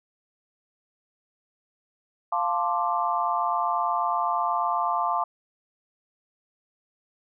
sine chord, D minor seventh, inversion first, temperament equal, 698.5 / 880 / 1046.5 / 1174.7 Hz, F5 / A5 / C6 / D6, 0 / 0 / 0 / 0 cents, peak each -28 dBFS, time 2.32-5.24 s, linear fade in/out 5 ms, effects none

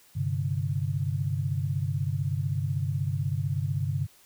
sine chord, G suspended fourth, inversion none, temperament equal, 98 / 130.81 / 146.83 Hz, G2 / C3 / D3, 0 / 0 / 0 cents, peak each -30 dBFS, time 0.15-4.07 s, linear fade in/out 20 ms, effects white hiss -58 dBFS RMS until 4.25 s

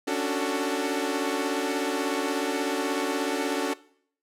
sawtooth chord, D major seventh, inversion third, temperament equal with one note detuned, 277.2 / 293.7 / 370 / 445.4 Hz, C#4 / D4 / F#4 / A4, 0 / 0 / 0 / +21 cents, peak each -27 dBFS, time 0.07-3.74 s, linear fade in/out 10 ms, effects noise-tail reverb RT60 0.6 s tail -20 dB re dry + low-pass 12000 Hz 12 dB/octave

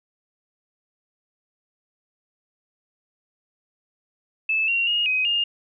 sine tone with pitch steps, 2619 / 2752 / 2860 / 2521 / 2827 Hz, E7 / F7 / F7 / D#7 / F7, -12 / -26 / +41 / +22 / +20 cents, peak -19 dBFS, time 4.49-5.44 s, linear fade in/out 5 ms, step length 190 ms, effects none

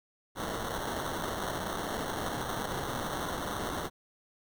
white noise with sample-and-hold, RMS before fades -35 dBFS, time 0.35-3.9 s, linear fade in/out 50 ms, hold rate 2450 Hz, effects none

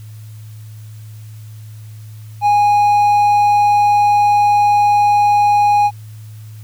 triangle tone, 825 Hz, G#5, 12 cents flat, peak -7 dBFS, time 2.41-5.91 s, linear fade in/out 50 ms, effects added 108 Hz sine -31 dBFS peak until 6.63 s + white hiss -49 dBFS RMS until 6.63 s

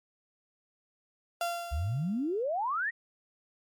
35% pulse tone with exponential decay, 689 Hz, F5, 24 cents flat, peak -26 dBFS, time 1.41-2.43 s, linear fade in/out 2 ms, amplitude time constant 220 ms
sine exponential sweep, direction up, 65.2 to 1948 Hz, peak -28 dBFS, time 1.71-2.91 s, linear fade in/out 20 ms
effects MP3 96 kbps

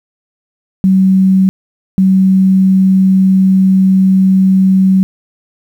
sine tone pair in turn, 189.8 / 189.8 Hz, F#3 / F#3, +44 / +44 cents, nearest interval unison, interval 0 cents, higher neither, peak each -5 dBFS, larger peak neither, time 0.84-1.49 / 1.98-5.03 s, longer second, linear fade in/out 0 ms, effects 7-bit

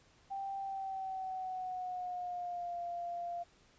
sine tone with pitch glide, 784 to 694.4 Hz, G5 to F5, 0 to -10 cents, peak -37 dBFS, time 0.3-3.44 s, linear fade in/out 20 ms, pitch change -210 cents, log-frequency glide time 0.59-2.8 s, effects pink hiss -66 dBFS RMS until 3.78 s + resampled to 16000 Hz

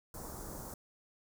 pink band-stop noise, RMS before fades -45 dBFS, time 0.14-0.74 s, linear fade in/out 2 ms, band 1300 to 6000 Hz, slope 24 dB/octave, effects none

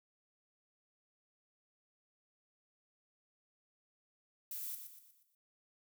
violet noise with echo, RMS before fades -43 dBFS, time 4.51-4.75 s, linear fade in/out 2 ms, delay 120 ms, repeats 5, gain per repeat -7 dB, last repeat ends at 5.35 s, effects none

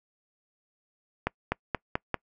accelerating click train, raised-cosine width 0.5 ms, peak -11 dBFS, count 5, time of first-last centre 1.27-2.143 s, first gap 250 ms, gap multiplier 0.91, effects noise-tail reverb RT60 0.1 s tail -26 dB re dry

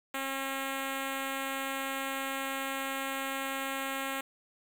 5% pulse tone with notch filter, 270.3 Hz, C#4, 44 cents flat, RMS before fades -35 dBFS, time 0.14-4.21 s, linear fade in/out 5 ms, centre 5000 Hz, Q 1.1, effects 9-bit

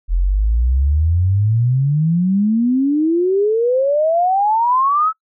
sine exponential sweep, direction up, 41.2 to 1318.5 Hz, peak -12 dBFS, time 0.08-5.13 s, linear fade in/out 50 ms, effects noise-tail reverb RT60 0.1 s tail -22 dB re dry

